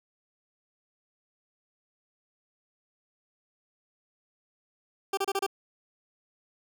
20% pulse tone bursts, 392 Hz, G4, in tune, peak -21 dBFS, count 5, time 5.13-5.465 s, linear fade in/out 5 ms, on 43 ms, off 30 ms, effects none

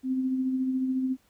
sine tone with tremolo, 260 Hz, C4, 11 cents flat, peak -23 dBFS, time 0.03-1.17 s, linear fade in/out 50 ms, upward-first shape sine, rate 14 Hz, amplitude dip 35%, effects pink hiss -66 dBFS RMS until 1.29 s

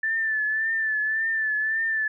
sine tone with vibrato, 1760 Hz, A6, in tune, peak -22 dBFS, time 0.03-2.08 s, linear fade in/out 5 ms, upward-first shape triangle, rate 1.8 Hz, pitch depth 52 cents each way, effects none

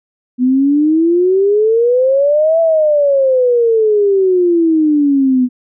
sine exponential two-way sweep, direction up then down, 246.5 to 666 to 246.5 Hz, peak -8 dBFS, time 0.38-5.49 s, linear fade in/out 50 ms, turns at 2.6 s, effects none

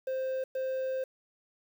triangle tone bursts at uneven times, 523.3 Hz, C5, in tune, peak -28 dBFS, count 2, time 0.07-0.44 / 0.55-1.04 s, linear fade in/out 5 ms, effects 9-bit

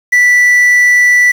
triangle tone with quantisation, 1968 Hz, B6, 7 cents flat, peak -3 dBFS, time 0.12-1.32 s, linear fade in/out 10 ms, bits 5, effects none

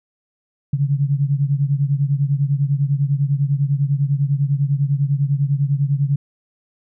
sine beating tone pair, 137.9 / 147.9 Hz, C#3 / D3, -9 / +13 cents, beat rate 10 Hz, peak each -17 / -20 dBFS, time 0.73-6.16 s, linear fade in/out 5 ms, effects none

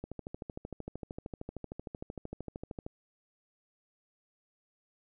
click train, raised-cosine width 2 ms, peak -26 dBFS, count 38, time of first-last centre 0.04-2.864 s, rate 13.1 Hz, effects none

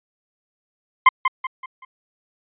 30% pulse tone with echo, 1046.5 Hz, C6, in tune, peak -4 dBFS, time 1.06-1.09 s, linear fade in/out 5 ms, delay 190 ms, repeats 4, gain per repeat -8 dB, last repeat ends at 1.85 s, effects resampled to 8000 Hz

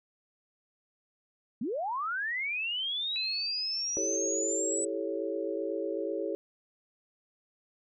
sine linear sweep, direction up, 196 to 7980 Hz, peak -30 dBFS, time 1.61-4.85 s, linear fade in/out 5 ms
sine tone with exponential decay, 2584 Hz, E7, 35 cents flat, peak -34 dBFS, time 3.16-4.5 s, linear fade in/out 0 ms, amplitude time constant 290 ms
sine chord, A dominant seventh, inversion second, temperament equal, 329.6 / 392 / 440 / 554.4 Hz, E4 / G4 / A4 / C#5, 0 / 0 / 0 / 0 cents, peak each -36 dBFS, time 3.97-6.35 s, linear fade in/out 0 ms
effects none

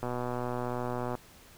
click train, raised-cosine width 1 ms, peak -20 dBFS, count 139, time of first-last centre 0.03-1.152 s, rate 123 Hz, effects pink hiss -55 dBFS RMS until 1.57 s

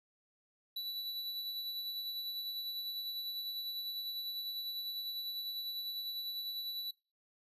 square tone with tremolo, 3951 Hz, B7, in tune, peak -37 dBFS, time 0.76-6.91 s, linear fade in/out 5 ms, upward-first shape sine, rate 10 Hz, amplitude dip 35%, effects noise-tail reverb RT60 0.3 s tail -23 dB re dry + resampled to 32000 Hz

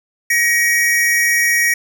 square tone pair together, 1894.9 / 2259 Hz, A#6 / C#7, +28 / +32 cents, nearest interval minor third, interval 304 cents, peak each -14 / -19 dBFS, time 0.3-1.74 s, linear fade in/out 5 ms, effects 8-bit

